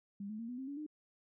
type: tone with pitch steps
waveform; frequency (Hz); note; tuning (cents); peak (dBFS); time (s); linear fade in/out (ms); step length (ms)
sine; 200.4 / 214.8 / 230.2 / 246.7 / 264.4 / 283.4 / 303.7; G3 / A3 / A#3 / B3 / C4 / C#4 / D#4; +38 / -41 / -22 / -2 / +18 / +38 / -42; -40; 0.2-0.865; 5; 95
effects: none